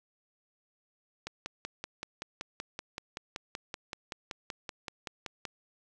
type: click train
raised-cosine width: 0.2 ms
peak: -20 dBFS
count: 23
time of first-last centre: 1.27-5.453 s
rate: 5.26 Hz
effects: none